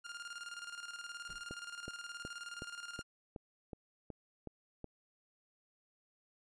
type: tone with tremolo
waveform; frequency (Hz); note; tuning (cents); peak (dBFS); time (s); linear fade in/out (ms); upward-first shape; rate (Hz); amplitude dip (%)
sawtooth; 1406; F6; +11; -39; 0.04-3.03; 20; square; 19; 60
type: noise with exponential decay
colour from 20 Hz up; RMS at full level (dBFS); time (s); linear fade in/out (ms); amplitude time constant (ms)
brown; -49; 1.29-1.51; 5; 47
type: click train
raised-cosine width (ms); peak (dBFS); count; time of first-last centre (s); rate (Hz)
2; -31; 10; 1.51-4.843; 2.7
effects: resampled to 22050 Hz